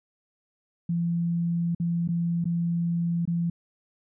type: tone with dropouts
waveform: sine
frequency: 170.2 Hz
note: F3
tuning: 44 cents flat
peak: -23 dBFS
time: 0.89-3.5 s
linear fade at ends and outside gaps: 5 ms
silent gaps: 1.749-1.799 / 2.077-2.087 / 2.443-2.454 / 3.254-3.275 s
effects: none